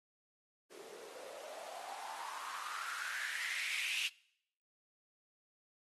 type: noise with band-pass filter sweep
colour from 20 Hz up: blue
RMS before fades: -43 dBFS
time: 0.7-4.09 s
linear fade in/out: 20 ms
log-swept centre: 380 to 2800 Hz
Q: 6.7
effects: noise-tail reverb RT60 0.7 s tail -23 dB re dry + AAC 32 kbps